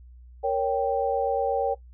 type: chord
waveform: sine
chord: G diminished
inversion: first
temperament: equal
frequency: 466.2 / 554.4 / 784 Hz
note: Bb4 / Db5 / G5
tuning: 0 / 0 / 0 cents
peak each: -26 dBFS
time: 0.43-1.75 s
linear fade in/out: 20 ms
effects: noise-tail reverb RT60 0.1 s tail -17 dB re dry + added 61 Hz sine -45 dBFS peak until 1.93 s